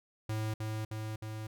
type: tone with echo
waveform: square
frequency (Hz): 108.9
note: A2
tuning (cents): -17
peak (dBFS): -33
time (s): 0.29-0.54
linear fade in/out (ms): 5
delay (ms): 310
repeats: 3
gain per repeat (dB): -2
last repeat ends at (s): 1.47
effects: none